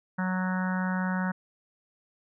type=harmonic tone; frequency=185 Hz; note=F#3; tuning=in tune; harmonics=1 / 3 / 4 / 5 / 6 / 7 / 8 / 9 / 10; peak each=-27 / -41 / -42 / -37 / -42 / -42 / -36 / -41 / -43 dBFS; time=0.18-1.32 s; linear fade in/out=10 ms; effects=none